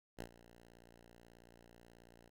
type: tone with ADSR envelope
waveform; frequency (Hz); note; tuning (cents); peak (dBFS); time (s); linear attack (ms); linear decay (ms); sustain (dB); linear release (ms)
5% pulse; 58.4; A#1; +4; -31; 0.17-2.3; 35; 76; -18; 23
effects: none